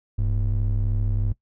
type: ring-modulated tone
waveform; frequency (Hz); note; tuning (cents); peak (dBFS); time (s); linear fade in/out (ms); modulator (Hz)
triangle; 69.3; C#2; 0; -15; 0.18-1.33; 10; 31.5
effects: noise-tail reverb RT60 0.1 s tail -20 dB re dry